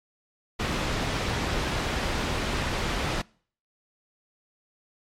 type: low-pass noise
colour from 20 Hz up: pink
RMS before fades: -28 dBFS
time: 0.59-3.22 s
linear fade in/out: 10 ms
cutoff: 4300 Hz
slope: 12 dB/octave
effects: noise-tail reverb RT60 0.5 s tail -25 dB re dry + MP3 64 kbps